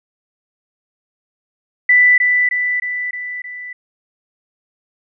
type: tone with echo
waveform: sine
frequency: 1983 Hz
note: B6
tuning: 7 cents sharp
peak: -7 dBFS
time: 1.89-2.18 s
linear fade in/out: 5 ms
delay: 310 ms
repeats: 5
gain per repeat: -4 dB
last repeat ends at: 3.73 s
effects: none